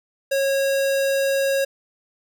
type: tone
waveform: square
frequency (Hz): 547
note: C#5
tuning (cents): -23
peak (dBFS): -19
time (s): 0.31-1.65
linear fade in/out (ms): 10
effects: none